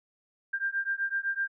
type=beating tone pair; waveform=sine; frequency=1587 / 1594.9 Hz; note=G6 / G6; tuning=+21 / +29 cents; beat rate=7.9 Hz; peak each=-31 dBFS; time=0.53-1.48 s; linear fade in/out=10 ms; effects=none